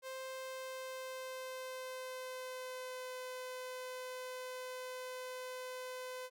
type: tone with pitch glide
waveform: sawtooth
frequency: 523.3 to 508.4 Hz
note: C5 to C5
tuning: 0 to -50 cents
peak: -39 dBFS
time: 0.02-6.3 s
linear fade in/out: 50 ms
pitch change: -50 cents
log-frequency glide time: 0.28-3.14 s
effects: none